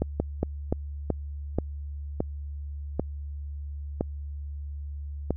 slowing click train, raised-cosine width 2 ms, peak -11 dBFS, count 10, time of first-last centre 0.02-5.306 s, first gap 180 ms, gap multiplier 1.28, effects added 72 Hz sine -33 dBFS peak until 5.36 s

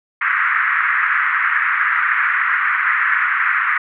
white band-pass noise, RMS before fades -17 dBFS, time 0.21-3.78 s, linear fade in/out 5 ms, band 1200 to 2000 Hz, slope 48 dB/octave, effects none

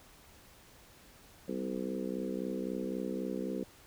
harmonic tone with a mistuned harmonic, 63.8 Hz, C2, 43 cents flat, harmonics 3 / 4 / 5 / 6 / 7 / 8, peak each -39 / -40 / -41 / -42 / -42 / -43 dBFS, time 1.48-3.64 s, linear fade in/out 5 ms, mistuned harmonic 3, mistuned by +29 cents, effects pink hiss -58 dBFS RMS until 3.86 s

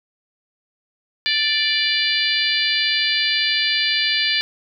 harmonic tone, 587.3 Hz, D5, in tune, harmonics 3 / 4 / 5 / 6 / 7 / 8, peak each -24 / -24 / -24 / -24 / -24 / -24 dBFS, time 1.26-4.41 s, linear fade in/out 0 ms, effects none

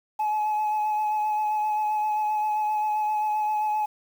sine tone with vibrato, 851 Hz, G#5, 42 cents sharp, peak -20 dBFS, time 0.19-3.86 s, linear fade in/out 10 ms, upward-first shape sine, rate 7.6 Hz, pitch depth 17 cents each way, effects tanh soft clip ceiling -21 dBFS + 8-bit

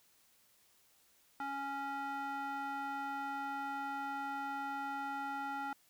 square tone with band-pass filter, 277.2 Hz, C#4, in tune, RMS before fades -40 dBFS, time 1.4-5.73 s, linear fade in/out 2 ms, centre 1100 Hz, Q 8.1, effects white hiss -69 dBFS RMS until 5.89 s

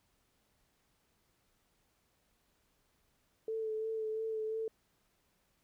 sine tone with vibrato, 440 Hz, A4, in tune, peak -34 dBFS, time 3.48-4.68 s, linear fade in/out 2 ms, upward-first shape sine, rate 2.9 Hz, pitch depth 22 cents each way, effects pink hiss -75 dBFS RMS until 5.63 s

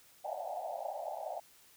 pink band-pass noise, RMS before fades -40 dBFS, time 0.24-1.4 s, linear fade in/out 10 ms, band 570 to 850 Hz, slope 96 dB/octave, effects white hiss -62 dBFS RMS until 1.76 s

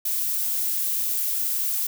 violet noise, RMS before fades -25 dBFS, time 0.05-1.87 s, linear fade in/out 5 ms, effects none

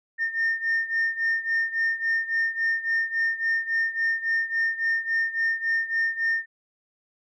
sine beating tone pair, 1817 / 1820.6 Hz, A#6 / A#6, -45 / -41 cents, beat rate 3.6 Hz, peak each -23 / -26 dBFS, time 0.18-6.46 s, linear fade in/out 50 ms, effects tanh soft clip ceiling -18 dBFS

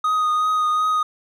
triangle tone with vibrato, 1244.5 Hz, D#6, in tune, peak -15 dBFS, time 0.04-1.03 s, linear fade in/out 5 ms, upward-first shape triangle, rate 2.7 Hz, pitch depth 20 cents each way, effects none

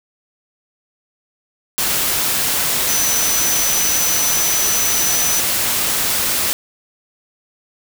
sine tone in noise, 6000 Hz, F#8, 23 cents sharp, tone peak -18 dBFS, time 2.89-5.4 s, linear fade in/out 0 ms, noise white, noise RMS -18 dBFS, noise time 1.78-6.53 s, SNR -3 dB, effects none

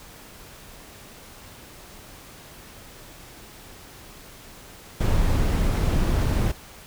brown noise, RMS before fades -21 dBFS, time 5-6.52 s, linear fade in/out 10 ms, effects pink hiss -45 dBFS RMS until 6.86 s

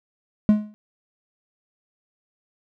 triangle tone with exponential decay, 211 Hz, G#3, 28 cents sharp, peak -7 dBFS, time 0.49-0.74 s, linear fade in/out 0 ms, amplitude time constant 54 ms, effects none

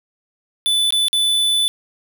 square tone with dropouts, 3492 Hz, A7, 14 cents flat, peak -15 dBFS, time 0.66-1.68 s, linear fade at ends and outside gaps 0 ms, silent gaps 0.906-0.924 / 1.083-1.13 s, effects none

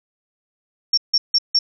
sine tone bursts, 5480 Hz, F8, 34 cents flat, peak -12 dBFS, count 4, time 0.93-1.59 s, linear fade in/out 5 ms, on 45 ms, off 160 ms, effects none

